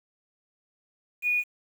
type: tone with quantisation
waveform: sine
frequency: 2457 Hz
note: D#7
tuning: 22 cents flat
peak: -22 dBFS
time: 1.22-1.44 s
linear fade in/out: 50 ms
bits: 8
effects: none